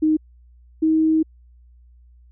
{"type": "tone pair in turn", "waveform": "sine", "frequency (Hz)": [311.1, 316.9], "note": ["D#4", "D#4"], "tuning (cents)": [0, 32], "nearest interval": "unison", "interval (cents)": 32, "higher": "second", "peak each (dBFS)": -14, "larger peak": "neither", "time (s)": [[0.02, 0.17], [0.82, 1.23]], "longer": "second", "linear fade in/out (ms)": 10, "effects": ["added 60 Hz sine -47 dBFS peak until 2.31 s"]}